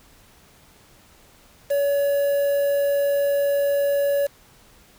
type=tone with quantisation; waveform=triangle; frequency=566 Hz; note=C#5; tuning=36 cents sharp; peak=-16 dBFS; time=1.7-4.27 s; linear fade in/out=10 ms; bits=6; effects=pink hiss -53 dBFS RMS until 4.98 s